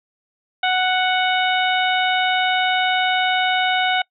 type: harmonic tone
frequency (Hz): 740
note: F#5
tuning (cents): 0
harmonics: 1 / 2 / 3 / 4 / 5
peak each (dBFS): -19 / -22 / -24 / -25 / -26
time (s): 0.63-4.02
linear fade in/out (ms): 5
effects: noise-tail reverb RT60 0.1 s tail -26 dB re dry